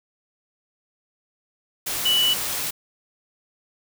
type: tone in noise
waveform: sine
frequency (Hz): 2960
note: F#7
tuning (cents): 0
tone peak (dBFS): -17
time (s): 2.05-2.34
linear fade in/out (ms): 10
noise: white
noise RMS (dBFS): -27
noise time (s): 1.86-2.71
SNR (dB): +7
effects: none